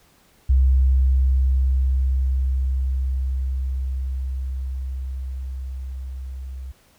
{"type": "tone with level ramp", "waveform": "sine", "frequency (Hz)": 65.41, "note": "C2", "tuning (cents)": 0, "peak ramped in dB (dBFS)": [-12, -30], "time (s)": [0.49, 6.72], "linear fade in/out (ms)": 10, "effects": ["pink hiss -57 dBFS RMS until 6.98 s"]}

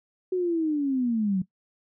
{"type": "linear sweep", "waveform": "sine", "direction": "down", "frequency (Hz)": [373.6, 180], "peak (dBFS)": -22, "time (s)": [0.32, 1.42], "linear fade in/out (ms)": 5, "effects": ["noise-tail reverb RT60 0.1 s tail -18 dB re dry"]}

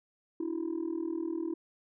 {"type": "tone with amplitude modulation", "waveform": "sine", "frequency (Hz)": 329.6, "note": "E4", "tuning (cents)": 0, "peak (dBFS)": -26, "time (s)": [0.4, 1.54], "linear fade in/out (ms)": 5, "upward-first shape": "sine", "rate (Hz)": 40, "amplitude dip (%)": 90, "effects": ["tanh soft clip ceiling -27 dBFS"]}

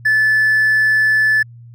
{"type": "tone", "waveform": "triangle", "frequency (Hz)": 1740, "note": "A6", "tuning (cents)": -20, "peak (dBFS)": -8, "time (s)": [0.05, 1.43], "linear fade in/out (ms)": 10, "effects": ["tanh soft clip ceiling -6 dBFS", "added 118 Hz sine -36 dBFS peak until 1.74 s"]}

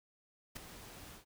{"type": "noise with ADSR envelope", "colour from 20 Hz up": "pink", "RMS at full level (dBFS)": -41, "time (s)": [0.55, 1.25], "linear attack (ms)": 16, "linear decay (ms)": 7, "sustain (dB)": -11, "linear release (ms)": 110, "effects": []}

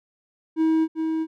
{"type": "tone with echo", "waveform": "triangle", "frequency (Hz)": 320, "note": "D#4", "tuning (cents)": 49, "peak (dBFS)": -15, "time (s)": [0.56, 0.88], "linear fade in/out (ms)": 50, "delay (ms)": 390, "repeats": 1, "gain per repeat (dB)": -5, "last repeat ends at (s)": 1.27, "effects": []}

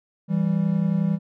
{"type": "tone pair together", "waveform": "triangle", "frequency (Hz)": [164.82, 196], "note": ["E3", "G3"], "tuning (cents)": [0, 0], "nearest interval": "minor third", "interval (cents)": 300, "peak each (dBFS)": -20, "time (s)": [0.28, 1.19], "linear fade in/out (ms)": 50, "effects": []}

